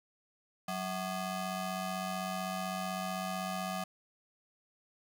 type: ring-modulated tone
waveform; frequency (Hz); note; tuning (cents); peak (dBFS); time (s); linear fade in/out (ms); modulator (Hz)
25% pulse; 466.2; A#4; 0; -28; 0.68-3.84; 5; 281
effects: none